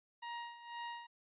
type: tone with tremolo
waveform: sawtooth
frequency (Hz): 944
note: A#5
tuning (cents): +22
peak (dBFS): -37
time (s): 0.22-1.07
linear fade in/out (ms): 10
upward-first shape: sine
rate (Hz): 2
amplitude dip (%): 75
effects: resampled to 8000 Hz